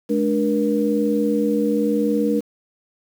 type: tone cluster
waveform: sine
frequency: 212.2 / 293.1 / 475.4 Hz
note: G#3 / D4 / A#4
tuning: +38 / -3 / +34 cents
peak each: -21 dBFS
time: 0.09-2.41 s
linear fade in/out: 20 ms
effects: 7-bit